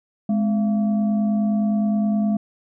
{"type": "tone with frequency modulation", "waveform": "sine", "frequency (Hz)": 209.7, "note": "G#3", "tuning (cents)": 17, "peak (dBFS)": -17, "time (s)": [0.29, 2.37], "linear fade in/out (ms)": 5, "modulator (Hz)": 469, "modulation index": 0.43, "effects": []}